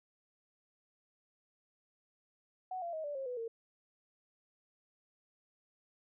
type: tone with pitch steps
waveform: sine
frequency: 743 / 685.3 / 632 / 582.9 / 537.7 / 495.9 / 457.4 Hz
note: F#5 / F5 / D#5 / D5 / C5 / B4 / A#4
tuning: +7 / -33 / +27 / -13 / +47 / +7 / -33 cents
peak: -37 dBFS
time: 2.71-3.48 s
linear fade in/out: 5 ms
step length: 110 ms
effects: none